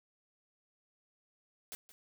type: noise with echo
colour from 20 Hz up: white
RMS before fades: -44 dBFS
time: 1.72-1.75 s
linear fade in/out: 0 ms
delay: 170 ms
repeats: 1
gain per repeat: -15 dB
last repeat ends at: 1.92 s
effects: none